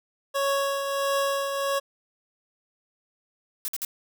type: tone with tremolo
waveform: 25% pulse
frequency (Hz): 554.4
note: C#5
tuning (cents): 0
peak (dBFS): -18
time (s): 0.34-1.8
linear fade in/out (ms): 20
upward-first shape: triangle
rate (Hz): 1.5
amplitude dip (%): 50
type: noise bursts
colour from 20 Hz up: blue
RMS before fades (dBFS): -30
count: 3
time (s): 3.65-3.849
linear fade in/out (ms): 0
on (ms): 31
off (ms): 53
effects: none